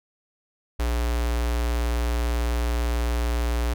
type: tone with notch filter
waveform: square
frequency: 59.1 Hz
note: A#1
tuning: 24 cents sharp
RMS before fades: -24 dBFS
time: 0.79-3.74 s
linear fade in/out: 10 ms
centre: 140 Hz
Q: 0.69
effects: none

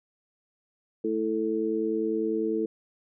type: harmonic tone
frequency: 110 Hz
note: A2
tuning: in tune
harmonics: 2 / 3 / 4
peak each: -33 / -28 / -28 dBFS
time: 1.04-2.66 s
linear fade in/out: 5 ms
effects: none

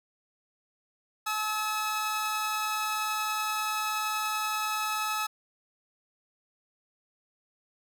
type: tone pair together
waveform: sawtooth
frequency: 856.5 / 1290 Hz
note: A5 / E6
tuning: -47 / -38 cents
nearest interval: perfect fifth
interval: 709 cents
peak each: -30 / -26 dBFS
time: 1.26-5.27 s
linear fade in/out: 10 ms
effects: none

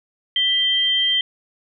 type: tone pair together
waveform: sine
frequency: 1984 / 3152 Hz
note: B6 / G7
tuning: +7 / +9 cents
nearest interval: minor sixth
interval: 802 cents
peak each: -26 / -16 dBFS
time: 0.36-1.21 s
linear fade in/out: 2 ms
effects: none

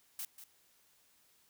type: noise with echo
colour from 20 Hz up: blue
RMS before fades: -41 dBFS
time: 0.19-0.25 s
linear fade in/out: 2 ms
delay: 190 ms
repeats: 1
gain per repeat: -11 dB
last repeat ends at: 0.44 s
effects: white hiss -69 dBFS RMS until 1.49 s

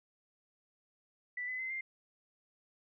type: tone with pitch steps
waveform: sine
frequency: 1975.5 / 2016 / 2057 / 2099 Hz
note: B6 / B6 / C7 / C7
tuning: 0 / +35 / -30 / +5 cents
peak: -36 dBFS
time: 1.37-1.81 s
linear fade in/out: 5 ms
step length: 110 ms
effects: none

